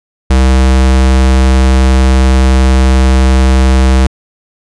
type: tone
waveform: square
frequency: 65.1 Hz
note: C2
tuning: 8 cents flat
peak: -5 dBFS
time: 0.3-4.07 s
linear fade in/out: 5 ms
effects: resampled to 22050 Hz